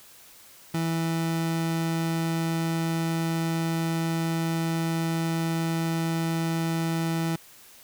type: tone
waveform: 30% pulse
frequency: 164.4 Hz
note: E3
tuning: 4 cents flat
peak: -22 dBFS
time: 0.74-7.36 s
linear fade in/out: 5 ms
effects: white hiss -51 dBFS RMS until 7.83 s

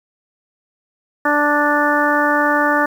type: harmonic tone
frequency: 293.7 Hz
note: D4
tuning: in tune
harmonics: 1 / 2 / 3 / 4 / 5 / 6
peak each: -20 / -20 / -20 / -20 / -20 / -20 dBFS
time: 1.25-2.86 s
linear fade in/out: 5 ms
effects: 7-bit

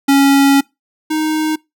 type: tone pair in turn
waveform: square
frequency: 277.2 / 311.1 Hz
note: C#4 / D#4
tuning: 0 / 0 cents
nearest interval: major second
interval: 200 cents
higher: second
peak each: -8 / -15 dBFS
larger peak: first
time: 0.08-0.61 / 1.1-1.56 s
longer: first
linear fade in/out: 10 ms
effects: noise-tail reverb RT60 0.2 s tail -23 dB re dry

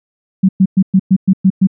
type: tone bursts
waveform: sine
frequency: 190 Hz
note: F#3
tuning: 46 cents sharp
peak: -5 dBFS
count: 8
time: 0.43-1.672 s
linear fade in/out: 10 ms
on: 59 ms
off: 110 ms
effects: none

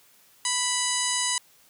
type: harmonic tone with a mistuned harmonic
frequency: 987.8 Hz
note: B5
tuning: in tune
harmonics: 1 / 2 / 3 / 4 / 5 / 6 / 7 / 8 / 9 / 10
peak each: -33 / -33 / -33 / -33 / -33 / -33 / -33 / -33 / -33 / -33 dBFS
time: 0.45-1.38 s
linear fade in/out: 2 ms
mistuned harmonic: 6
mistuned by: +110 cents
effects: white hiss -58 dBFS RMS until 1.69 s + high-pass 80 Hz 12 dB/octave

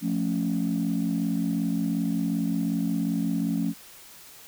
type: chord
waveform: sine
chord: F augmented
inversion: none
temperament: equal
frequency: 174.61 / 220 / 277.2 Hz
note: F3 / A3 / C#4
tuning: 0 / 0 / 0 cents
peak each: -27 dBFS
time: 0.01-3.74 s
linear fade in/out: 50 ms
effects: tanh soft clip ceiling -17 dBFS + white hiss -48 dBFS RMS until 4.47 s

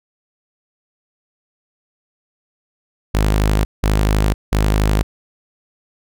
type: tone bursts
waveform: sawtooth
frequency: 52 Hz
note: G#1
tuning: 3 cents sharp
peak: -9 dBFS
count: 3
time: 3.14-5.03 s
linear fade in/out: 10 ms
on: 510 ms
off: 180 ms
effects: none

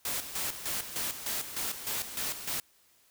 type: noise with tremolo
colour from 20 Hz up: white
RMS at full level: -33 dBFS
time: 0.05-2.6 s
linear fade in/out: 2 ms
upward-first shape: square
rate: 3.3 Hz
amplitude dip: 65%
effects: white hiss -65 dBFS RMS until 3.1 s

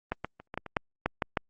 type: clicks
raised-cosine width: 0.5 ms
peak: -13 / -17 / -30 / -22 / -16 / -25 / -10 / -11 / -12 / -10 dBFS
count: 10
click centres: 0.12 / 0.246 / 0.4 / 0.541 / 0.576 / 0.663 / 0.768 / 1.06 / 1.222 / 1.372 s
effects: Opus 24 kbps

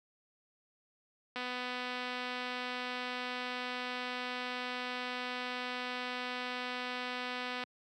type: click train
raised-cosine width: 0.3 ms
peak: -23 dBFS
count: 1564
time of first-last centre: 1.36-7.637 s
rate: 249 Hz
effects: high-pass 150 Hz 12 dB/octave

